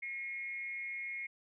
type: tone with frequency modulation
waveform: sine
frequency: 2162 Hz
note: C#7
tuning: 44 cents flat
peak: -38 dBFS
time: 0.02-1.27 s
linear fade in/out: 10 ms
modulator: 243 Hz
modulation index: 0.41
effects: none